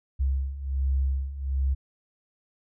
sine beating tone pair, 66.4 / 67.7 Hz, C2 / C#2, +26 / -40 cents, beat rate 1.3 Hz, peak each -29 / -25 dBFS, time 0.19-1.75 s, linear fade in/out 20 ms, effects none

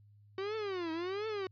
45% pulse tone with vibrato, 375.7 Hz, F#4, 26 cents sharp, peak -35 dBFS, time 0.38-1.47 s, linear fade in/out 2 ms, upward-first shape triangle, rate 1.4 Hz, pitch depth 300 cents each way, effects added 103 Hz sine -58 dBFS peak until 1.51 s + resampled to 11025 Hz

